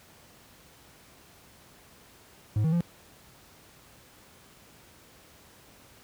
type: tone with pitch steps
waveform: triangle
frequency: 106.1 / 159.8 / 171.6 Hz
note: G#2 / D#3 / F3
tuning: +38 / +47 / -30 cents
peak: -20 dBFS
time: 2.56-2.806 s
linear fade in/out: 0 ms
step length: 82 ms
effects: pink hiss -55 dBFS RMS until 6.03 s + high-pass 60 Hz 12 dB/octave